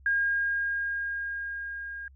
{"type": "tone with level ramp", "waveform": "sine", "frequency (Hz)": 1620, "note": "G#6", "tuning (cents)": -43, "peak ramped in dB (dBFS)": [-22, -36], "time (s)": [0.06, 2.08], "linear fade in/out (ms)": 2, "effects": ["added 67 Hz sine -51 dBFS peak until 2.15 s"]}